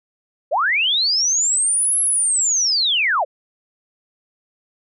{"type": "linear two-way sweep", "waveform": "sine", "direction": "up then down", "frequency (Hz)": [487.7, 11150, 487.7], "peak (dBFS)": -15, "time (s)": [0.51, 3.25], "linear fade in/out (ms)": 20, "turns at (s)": 2, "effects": []}